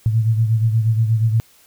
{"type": "beating tone pair", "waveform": "sine", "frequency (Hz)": [111, 119.4], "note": ["A2", "A#2"], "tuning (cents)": [16, 42], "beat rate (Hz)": 8.4, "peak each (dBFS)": [-14, -22], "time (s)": [0.06, 1.4], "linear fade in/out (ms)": 0, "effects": ["white hiss -52 dBFS RMS until 1.66 s"]}